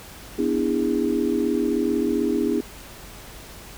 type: chord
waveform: sine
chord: E dominant seventh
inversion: second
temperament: equal with one note detuned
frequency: 246.9 / 293.7 / 329.6 / 408.9 Hz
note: B3 / D4 / E4 / G#4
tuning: 0 / 0 / 0 / -27 cents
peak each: -25 dBFS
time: 0.38-2.61 s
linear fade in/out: 10 ms
effects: added 50 Hz sine -46 dBFS peak until 3.77 s + pink hiss -42 dBFS RMS until 3.77 s